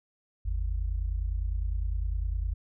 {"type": "tone pair together", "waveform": "sine", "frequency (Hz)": [49.64, 79.5], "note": ["G1", "D#2"], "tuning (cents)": [22, 38], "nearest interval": "minor sixth", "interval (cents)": 816, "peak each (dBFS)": [-28, -33], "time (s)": [0.45, 2.54], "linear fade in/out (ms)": 10, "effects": []}